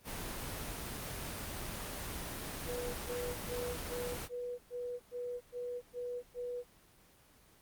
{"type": "noise", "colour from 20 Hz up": "pink", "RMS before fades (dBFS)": -41, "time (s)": [0.04, 4.29], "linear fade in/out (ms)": 50}
{"type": "tone bursts", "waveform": "sine", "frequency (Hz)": 488.9, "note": "B4", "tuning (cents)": -18, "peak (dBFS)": -37, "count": 10, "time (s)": [2.65, 6.64], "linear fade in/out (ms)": 50, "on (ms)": 300, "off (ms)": 110}
{"effects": ["pink hiss -63 dBFS RMS until 7.61 s", "Opus 24 kbps"]}